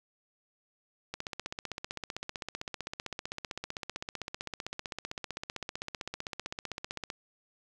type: click train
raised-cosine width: 0.2 ms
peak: -19 dBFS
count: 94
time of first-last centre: 1.14-7.102 s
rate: 15.6 Hz
effects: none